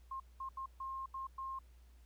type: tone bursts at uneven times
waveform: sine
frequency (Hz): 1066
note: C6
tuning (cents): +32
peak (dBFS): -40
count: 6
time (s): 0.11-0.2 / 0.4-0.49 / 0.57-0.66 / 0.8-1.06 / 1.14-1.27 / 1.38-1.59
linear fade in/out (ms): 5
effects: added 60 Hz sine -58 dBFS peak until 2.05 s + pink hiss -73 dBFS RMS until 2.05 s